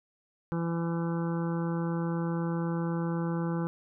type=harmonic tone; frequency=168 Hz; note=E3; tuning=33 cents sharp; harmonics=1 / 2 / 3 / 5 / 6 / 7 / 8 / 9; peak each=-29 / -35 / -39 / -43 / -45 / -46 / -47 / -48 dBFS; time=0.52-3.67 s; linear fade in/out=0 ms; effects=none